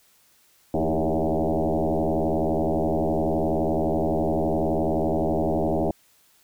sine tone with frequency modulation, 164.3 Hz, E3, 5 cents flat, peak -20 dBFS, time 0.74-5.91 s, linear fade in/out 2 ms, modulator 79.2 Hz, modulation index 7.3, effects white hiss -60 dBFS RMS until 6.43 s

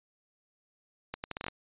accelerating click train, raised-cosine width 0.3 ms, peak -19 dBFS, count 8, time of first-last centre 1.14-1.483 s, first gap 99 ms, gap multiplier 0.75, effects resampled to 8000 Hz

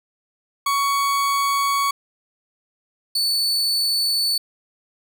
40% pulse tone pair in turn, 1119 / 4476 Hz, C#6 / C#8, +16 / +16 cents, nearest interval 2 octaves, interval 2400 cents, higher second, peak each -17 dBFS, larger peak neither, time 0.66-1.91 / 3.15-4.38 s, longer first, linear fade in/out 5 ms, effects none

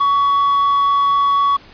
triangle tone with quantisation, 1124 Hz, C#6, 24 cents sharp, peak -10 dBFS, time 0-1.57 s, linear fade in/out 10 ms, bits 6, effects pink hiss -43 dBFS RMS until 1.73 s + resampled to 11025 Hz

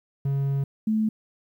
triangle / sine tone pair in turn, 138.4 / 217.7 Hz, C#3 / A3, -2 / -18 cents, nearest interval minor sixth, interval 784 cents, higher second, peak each -20 dBFS, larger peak neither, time 0.25-0.64 / 0.87-1.09 s, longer first, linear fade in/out 5 ms, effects 10-bit

